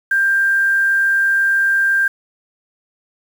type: tone with quantisation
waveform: sine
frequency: 1587 Hz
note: G6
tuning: 21 cents sharp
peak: -12 dBFS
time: 0.11-2.08 s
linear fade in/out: 5 ms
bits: 6
effects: none